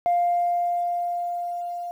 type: tone with level ramp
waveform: sine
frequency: 700 Hz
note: F5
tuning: 4 cents sharp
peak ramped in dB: -16 to -29 dBFS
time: 0.06-1.91 s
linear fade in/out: 0 ms
effects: tanh soft clip ceiling -15 dBFS + 9-bit